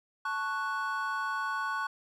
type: chord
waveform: triangle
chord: F# minor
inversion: first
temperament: equal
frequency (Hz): 880 / 1108.7 / 1480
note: A5 / C#6 / F#6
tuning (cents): 0 / 0 / 0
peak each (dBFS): -36 / -32 / -32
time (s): 0.25-1.87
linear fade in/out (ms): 5
effects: none